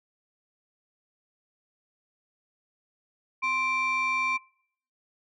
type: tone pair together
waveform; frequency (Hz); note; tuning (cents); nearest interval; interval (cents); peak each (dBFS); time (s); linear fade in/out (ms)
sine; 1046.5 / 2349; C6 / D7; 0 / 0; octave + major second; 1400; -26 / -25; 3.42-4.38; 20
effects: noise-tail reverb RT60 0.6 s tail -23 dB re dry + tanh soft clip ceiling -21 dBFS